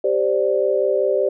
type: chord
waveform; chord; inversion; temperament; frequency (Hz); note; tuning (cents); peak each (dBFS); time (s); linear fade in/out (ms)
sine; G suspended fourth; none; just; 392 / 522.7 / 588; G4 / C5 / D5; 0 / -2 / +2; -20; 0.04-1.29; 5
effects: none